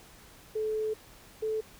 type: tone pair in turn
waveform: sine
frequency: 433.3 / 436.6 Hz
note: A4 / A4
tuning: -27 / -13 cents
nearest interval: unison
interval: 14 cents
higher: second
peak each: -28 dBFS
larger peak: neither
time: 0.55-0.94 / 1.42-1.61 s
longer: first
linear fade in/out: 10 ms
effects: pink hiss -54 dBFS RMS until 1.79 s